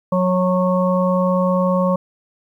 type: harmonic tone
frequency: 183 Hz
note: F#3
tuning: 19 cents flat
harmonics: 1 / 3 / 5 / 6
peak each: -17 / -18 / -28 / -23 dBFS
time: 0.12-1.96 s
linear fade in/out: 5 ms
effects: 9-bit